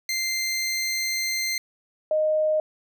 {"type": "tone pair in turn", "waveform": ["20% pulse", "sine"], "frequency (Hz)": [2087, 619], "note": ["C7", "D#5"], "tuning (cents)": [-5, -9], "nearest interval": "octave + major sixth", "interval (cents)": 2104, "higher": "first", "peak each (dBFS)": -19, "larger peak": "neither", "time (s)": [[0.09, 1.58], [2.11, 2.6]], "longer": "first", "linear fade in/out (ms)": 2, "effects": []}